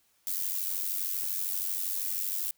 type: noise with amplitude modulation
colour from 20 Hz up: violet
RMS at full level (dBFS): -29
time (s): 0.27-2.51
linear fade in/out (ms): 0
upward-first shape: sine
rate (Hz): 92.8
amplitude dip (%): 70
effects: white hiss -69 dBFS RMS until 2.57 s